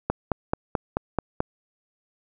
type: click train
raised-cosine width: 1 ms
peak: -8 dBFS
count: 7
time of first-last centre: 0.1-1.404 s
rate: 4.6 Hz
effects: none